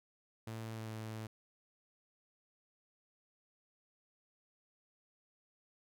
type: tone with pitch glide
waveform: sawtooth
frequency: 112.5 to 110.06 Hz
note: A2 to A2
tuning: +39 to +1 cents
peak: -38 dBFS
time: 0.47-1.27 s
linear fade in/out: 5 ms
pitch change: -38 cents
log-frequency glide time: 0.64-0.92 s
effects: none